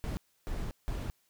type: noise bursts at uneven times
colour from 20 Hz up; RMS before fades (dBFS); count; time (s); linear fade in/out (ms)
brown; -35; 3; 0.04-0.17 / 0.47-0.71 / 0.88-1.1; 0
effects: white hiss -72 dBFS RMS until 1.29 s